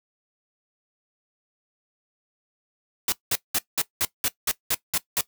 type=noise bursts; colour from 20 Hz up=white; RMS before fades=-23 dBFS; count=10; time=3.08-5.21 s; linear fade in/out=2 ms; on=42 ms; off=190 ms; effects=noise-tail reverb RT60 0.1 s tail -18 dB re dry